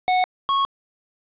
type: tone pair in turn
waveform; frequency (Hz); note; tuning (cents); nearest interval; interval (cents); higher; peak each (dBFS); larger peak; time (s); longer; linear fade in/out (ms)
square; 736 / 1100.2; F#5 / C#6; -9 / -13; perfect fifth; 696; second; -17 / -18; first; 0.08-0.24 / 0.49-0.65; neither; 0
effects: resampled to 8000 Hz + 8-bit